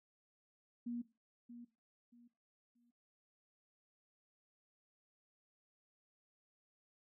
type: tone with echo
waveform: sine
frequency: 238.7 Hz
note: A#3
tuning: 41 cents sharp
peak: -39 dBFS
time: 0.86-1.02 s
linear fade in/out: 10 ms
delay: 630 ms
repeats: 3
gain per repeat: -11 dB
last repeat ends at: 2.91 s
effects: noise-tail reverb RT60 0.3 s tail -17 dB re dry